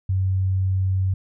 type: tone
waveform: sine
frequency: 94.6 Hz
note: F#2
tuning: 39 cents sharp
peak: -18 dBFS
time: 0.09-1.14 s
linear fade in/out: 5 ms
effects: none